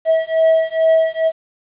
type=beating tone pair; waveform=triangle; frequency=645 / 647.3 Hz; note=E5 / E5; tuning=-38 / -32 cents; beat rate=2.3 Hz; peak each=-13 dBFS; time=0.05-1.32 s; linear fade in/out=50 ms; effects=resampled to 8000 Hz + 8-bit